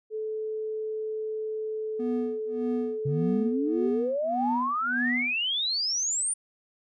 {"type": "tone", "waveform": "sine", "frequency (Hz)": 434.6, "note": "A4", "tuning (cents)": -21, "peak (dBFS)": -29, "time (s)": [0.1, 3.91], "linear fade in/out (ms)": 50}
{"type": "tone with tremolo", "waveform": "triangle", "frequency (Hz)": 245.3, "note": "B3", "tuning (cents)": -12, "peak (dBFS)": -24, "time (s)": [1.99, 5.38], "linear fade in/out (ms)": 10, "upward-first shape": "sine", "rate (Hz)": 1.7, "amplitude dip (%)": 100}
{"type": "exponential sweep", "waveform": "sine", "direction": "up", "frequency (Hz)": [134.5, 9397], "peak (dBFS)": -25, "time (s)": [3.05, 6.34], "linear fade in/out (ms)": 10}
{"effects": []}